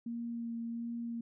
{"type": "tone with vibrato", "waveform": "sine", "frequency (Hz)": 233.1, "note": "A#3", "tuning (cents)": 0, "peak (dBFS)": -36, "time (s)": [0.06, 1.21], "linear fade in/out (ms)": 5, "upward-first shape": "sine", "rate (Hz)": 1.4, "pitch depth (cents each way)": 13, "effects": []}